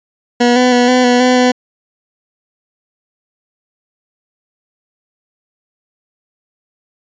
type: tone with pitch steps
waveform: 20% pulse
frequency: 241.8 / 250.5 / 244.8 / 252.1 / 245.6 / 251.9 / 250.2 Hz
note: B3 / B3 / B3 / B3 / B3 / B3 / B3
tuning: -36 / +25 / -15 / +36 / -9 / +34 / +23 cents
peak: -3 dBFS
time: 0.4-1.52 s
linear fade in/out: 10 ms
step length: 160 ms
effects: resampled to 16000 Hz